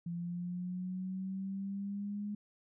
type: linear sweep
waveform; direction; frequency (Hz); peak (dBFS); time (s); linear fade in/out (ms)
sine; up; 170.3 to 207.7; -36; 0.06-2.35; 5
effects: none